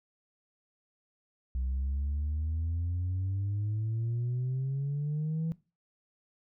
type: exponential sweep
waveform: sine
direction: up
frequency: 62.7 to 164.81 Hz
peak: -27 dBFS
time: 1.55-5.52 s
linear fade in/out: 0 ms
effects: noise-tail reverb RT60 0.3 s tail -20 dB re dry + tanh soft clip ceiling -27 dBFS